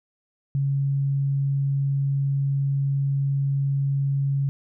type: tone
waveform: sine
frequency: 138.59 Hz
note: C#3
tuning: in tune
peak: -20 dBFS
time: 0.55-4.49 s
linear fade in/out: 0 ms
effects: none